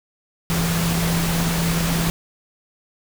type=tone in noise; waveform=sine; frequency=167.7 Hz; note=E3; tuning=30 cents sharp; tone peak=-20 dBFS; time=0.5-2.1 s; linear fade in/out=0 ms; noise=pink; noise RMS=-24 dBFS; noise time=0.5-2.1 s; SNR=+1 dB; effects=none